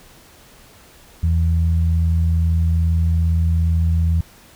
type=tone pair together; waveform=sine; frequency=82.41 / 164.82 Hz; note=E2 / E3; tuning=0 / 0 cents; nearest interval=octave; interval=1200 cents; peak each=-14 / -24 dBFS; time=1.23-4.21 s; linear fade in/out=5 ms; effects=pink hiss -47 dBFS RMS until 4.55 s